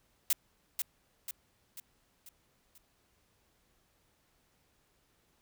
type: noise with echo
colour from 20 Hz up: blue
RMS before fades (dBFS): -27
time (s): 0.3-0.33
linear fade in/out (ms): 2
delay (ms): 490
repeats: 5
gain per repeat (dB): -6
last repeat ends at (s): 2.78
effects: pink hiss -72 dBFS RMS until 5.41 s